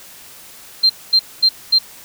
sine tone bursts, 4160 Hz, C8, 11 cents flat, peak -8 dBFS, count 4, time 0.83-1.788 s, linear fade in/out 10 ms, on 67 ms, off 230 ms, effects white hiss -40 dBFS RMS until 2.04 s

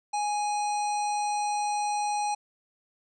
harmonic tone, 830.6 Hz, G#5, in tune, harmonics 1 / 3 / 5 / 7 / 9 / 10, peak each -26 / -40 / -42 / -41 / -48 / -43 dBFS, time 0.13-2.35 s, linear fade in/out 10 ms, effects none

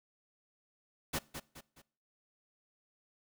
pink noise with echo, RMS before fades -35 dBFS, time 1.13-1.19 s, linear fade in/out 10 ms, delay 210 ms, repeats 3, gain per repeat -8 dB, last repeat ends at 1.82 s, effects noise-tail reverb RT60 0.5 s tail -22 dB re dry

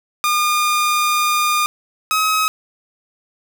sawtooth tone pair in turn, 1213 / 1274 Hz, D#6 / D#6, -44 / +41 cents, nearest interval minor second, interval 85 cents, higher second, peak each -11 dBFS, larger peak neither, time 0.24-1.66 / 2.11-2.48 s, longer first, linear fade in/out 0 ms, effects none

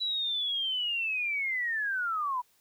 sine linear sweep, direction down, 3958 to 958 Hz, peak -28 dBFS, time 0-2.42 s, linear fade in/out 20 ms, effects white hiss -67 dBFS RMS until 2.6 s

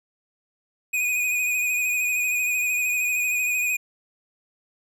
square tone with vibrato, 2480 Hz, D#7, 6 cents flat, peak -22 dBFS, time 0.93-3.77 s, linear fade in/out 10 ms, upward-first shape sine, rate 13 Hz, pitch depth 32 cents each way, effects none

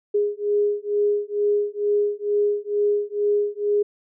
sine beating tone pair, 411.7 / 413.9 Hz, G#4 / G#4, -15 / -6 cents, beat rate 2.2 Hz, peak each -22 dBFS, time 0.14-3.83 s, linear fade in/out 10 ms, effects none

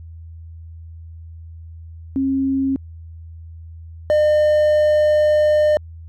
sine / triangle tone pair in turn, 270 / 604.8 Hz, C#4 / D#5, -45 / -49 cents, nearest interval octave + major second, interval 1396 cents, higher second, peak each -16 / -10 dBFS, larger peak second, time 2.16-2.76 / 4.1-5.77 s, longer second, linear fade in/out 0 ms, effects added 82 Hz sine -34 dBFS peak until 6.08 s

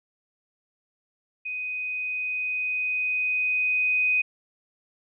sine tone with level ramp, 2500 Hz, D#7, 8 cents sharp, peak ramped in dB -29 to -19 dBFS, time 1.45-4.22 s, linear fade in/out 10 ms, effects none

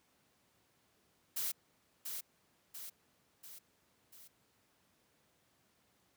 blue noise with echo, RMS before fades -37 dBFS, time 1.36-1.52 s, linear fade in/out 10 ms, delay 690 ms, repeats 4, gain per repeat -5 dB, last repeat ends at 4.28 s, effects pink hiss -73 dBFS RMS until 6.16 s + high-pass 100 Hz 12 dB/octave

